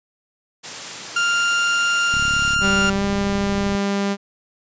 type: high-pass noise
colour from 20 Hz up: white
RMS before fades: -31 dBFS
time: 0.63-2.56 s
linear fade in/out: 20 ms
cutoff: 110 Hz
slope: 24 dB/octave
type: tone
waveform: 30% pulse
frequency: 1396.9 Hz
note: F6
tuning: in tune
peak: -14 dBFS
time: 1.16-2.9 s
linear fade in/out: 5 ms
type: click train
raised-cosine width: 5 ms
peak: -18 dBFS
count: 58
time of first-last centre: 2.14-3.75 s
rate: 35.4 Hz
type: tone with pitch glide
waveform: sawtooth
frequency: 196 to 199.54 Hz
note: G3 to G3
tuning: 0 to +31 cents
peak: -15 dBFS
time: 2.6-4.17 s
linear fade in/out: 50 ms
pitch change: +31 cents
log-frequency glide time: 2.93-3.03 s
effects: resampled to 16000 Hz